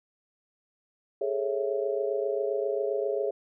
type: chord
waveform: sine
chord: A major seventh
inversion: third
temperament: just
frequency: 412.5 / 440 / 550 / 660 Hz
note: G#4 / A4 / C#5 / E5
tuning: -12 / 0 / -14 / +2 cents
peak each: -29 / -34 / -31 / -35 dBFS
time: 1.21-3.31 s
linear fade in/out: 5 ms
effects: none